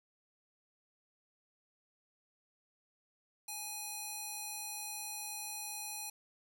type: tone with band-pass filter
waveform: square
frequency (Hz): 830.6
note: G#5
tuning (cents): 0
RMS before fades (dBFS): -43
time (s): 3.48-6.1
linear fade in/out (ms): 5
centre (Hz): 11000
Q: 0.93
effects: 11-bit